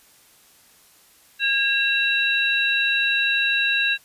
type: tone cluster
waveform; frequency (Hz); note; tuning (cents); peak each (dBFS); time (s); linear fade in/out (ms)
sine; 1631 / 2713 / 3898; G#6 / E7 / B7; -32 / +49 / -23; -22 / -21 / -25; 1.39-3.98; 50
effects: white hiss -54 dBFS RMS until 4.04 s + resampled to 32000 Hz